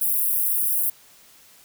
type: high-pass noise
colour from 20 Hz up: white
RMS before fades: -22 dBFS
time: 0.01-0.9 s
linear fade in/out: 5 ms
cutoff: 9900 Hz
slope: 48 dB/octave
effects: white hiss -52 dBFS RMS until 1.64 s